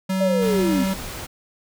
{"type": "tone with pitch glide", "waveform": "square", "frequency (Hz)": [189.4, 191.38], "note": ["F#3", "G3"], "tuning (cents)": [41, -41], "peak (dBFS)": -21, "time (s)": [0.09, 0.94], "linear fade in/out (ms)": 10, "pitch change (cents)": 18, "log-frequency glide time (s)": [0.54, 0.73]}
{"type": "linear sweep", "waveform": "sine", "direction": "down", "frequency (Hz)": [594, 245.6], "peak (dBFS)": -19, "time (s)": [0.2, 0.84], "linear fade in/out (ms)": 10}
{"type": "noise", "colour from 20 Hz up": "pink", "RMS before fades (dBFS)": -33, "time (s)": [0.41, 1.27], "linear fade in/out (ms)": 20}
{"effects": []}